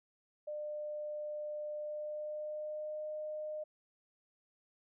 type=tone with pitch glide; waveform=sine; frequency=600 to 611.2 Hz; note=D5 to D#5; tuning=+37 to -31 cents; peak=-38 dBFS; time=0.47-3.64 s; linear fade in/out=10 ms; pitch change=+32 cents; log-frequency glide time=1.77-3.06 s; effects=none